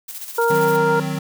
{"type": "noise with tremolo", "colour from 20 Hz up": "blue", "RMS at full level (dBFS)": -31, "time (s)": [0.08, 0.77], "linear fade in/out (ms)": 10, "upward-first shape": "square", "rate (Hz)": 15, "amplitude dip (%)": 50}
{"type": "harmonic tone", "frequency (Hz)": 466.2, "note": "A#4", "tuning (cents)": 0, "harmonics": [1, 2, 3], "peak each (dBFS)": [-17, -20, -22], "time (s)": [0.38, 1], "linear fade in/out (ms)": 5}
{"type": "chord", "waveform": "square", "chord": "C diminished", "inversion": "first", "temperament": "equal", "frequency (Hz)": [155.56, 185, 261.6], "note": ["Eb3", "Gb3", "C4"], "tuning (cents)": [0, 0, 0], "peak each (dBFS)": [-25, -28, -29], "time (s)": [0.5, 1.19], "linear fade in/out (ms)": 5}
{"effects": []}